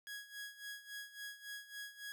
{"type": "tone with tremolo", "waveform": "sawtooth", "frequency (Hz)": 1661.2, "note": "G#6", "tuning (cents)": 0, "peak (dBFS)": -40, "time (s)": [0.07, 2.12], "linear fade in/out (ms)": 0, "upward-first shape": "sine", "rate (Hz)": 3.6, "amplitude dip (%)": 80, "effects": []}